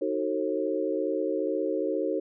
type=chord; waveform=sine; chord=D# diminished seventh; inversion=none; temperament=just; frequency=311.1 / 373.4 / 448 / 537.6 Hz; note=D#4 / F#4 / A4 / C5; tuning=0 / +16 / +31 / +47 cents; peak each=-31 dBFS; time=0.01-2.2 s; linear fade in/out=10 ms; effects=none